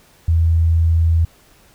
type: tone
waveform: sine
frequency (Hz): 82.41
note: E2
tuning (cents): 0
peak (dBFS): -11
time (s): 0.28-1.25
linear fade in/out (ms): 5
effects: pink hiss -51 dBFS RMS until 1.74 s